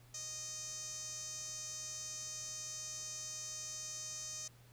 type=tone with band-pass filter; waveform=sawtooth; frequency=619 Hz; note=D#5; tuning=9 cents flat; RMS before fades=-45 dBFS; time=0.14-4.48 s; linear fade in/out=5 ms; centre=6300 Hz; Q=8; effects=added 120 Hz sine -60 dBFS peak until 4.72 s + pink hiss -66 dBFS RMS until 4.72 s